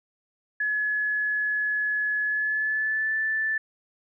sine tone with pitch glide, 1700 to 1757.9 Hz, G#6 to A6, +40 to -2 cents, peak -23 dBFS, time 0.6-3.58 s, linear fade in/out 5 ms, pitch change +58 cents, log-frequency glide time 2.23-3.15 s, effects none

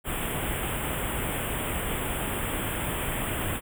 pink band-stop noise, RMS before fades -30 dBFS, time 0.04-3.61 s, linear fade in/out 50 ms, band 3400 to 7800 Hz, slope 96 dB/octave, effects none

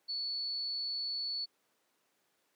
sine tone, 4435 Hz, C#8, in tune, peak -34 dBFS, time 0.08-1.46 s, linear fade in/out 20 ms, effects pink hiss -75 dBFS RMS until 2.55 s + high-pass 300 Hz 12 dB/octave

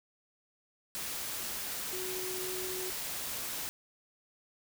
sine tone in noise, 370 Hz, F#4, in tune, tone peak -39 dBFS, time 1.93-2.9 s, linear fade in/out 0 ms, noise white, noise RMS -38 dBFS, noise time 0.95-3.69 s, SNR -4 dB, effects none

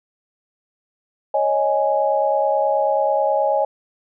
sine chord, C# suspended second, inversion none, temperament just, 554.4 / 623.7 / 831.5 Hz, C#5 / D#5 / G#5, 0 / +4 / +2 cents, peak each -20 dBFS, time 1.34-3.65 s, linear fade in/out 5 ms, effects none

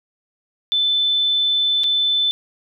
sine tone with dropouts, 3520 Hz, A7, in tune, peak -15 dBFS, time 0.72-2.31 s, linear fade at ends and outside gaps 0 ms, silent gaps 1.835-1.841 s, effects none

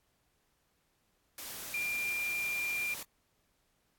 sine tone in noise, 2390 Hz, D7, 30 cents sharp, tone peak -32 dBFS, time 1.74-2.94 s, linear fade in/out 2 ms, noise white, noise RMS -43 dBFS, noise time 1.38-3.03 s, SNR +8 dB, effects pink hiss -75 dBFS RMS until 3.98 s + AAC 64 kbps

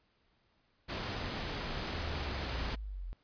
pink noise, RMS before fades -38 dBFS, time 0.88-2.76 s, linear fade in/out 20 ms
sine linear sweep, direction down, 82.5 to 41.2 Hz, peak -38 dBFS, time 1.93-3.13 s, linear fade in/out 0 ms
effects pink hiss -73 dBFS RMS until 3.23 s + resampled to 11025 Hz

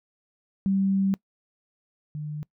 sine tone pair in turn, 194.2 / 150.4 Hz, G3 / D3, -16 / +42 cents, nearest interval major third, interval 442 cents, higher first, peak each -20 / -30 dBFS, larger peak first, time 0.66-1.14 / 2.15-2.43 s, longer first, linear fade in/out 0 ms, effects noise-tail reverb RT60 0.1 s tail -23 dB re dry

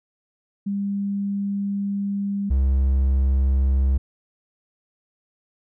sine / triangle tone pair in turn, 200 / 66.74 Hz, G3 / C2, +35 / +35 cents, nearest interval octave + perfect fifth, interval 1900 cents, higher first, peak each -22 / -14 dBFS, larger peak second, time 0.66-2.5 / 2.5-3.98 s, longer first, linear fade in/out 10 ms, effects none

